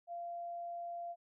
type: tone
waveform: sine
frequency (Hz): 690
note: F5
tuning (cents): -21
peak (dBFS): -40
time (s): 0.07-1.16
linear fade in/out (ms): 50
effects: none